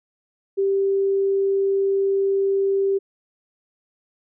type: tone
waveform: sine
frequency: 392 Hz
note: G4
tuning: in tune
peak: -17 dBFS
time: 0.57-2.99 s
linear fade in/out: 20 ms
effects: none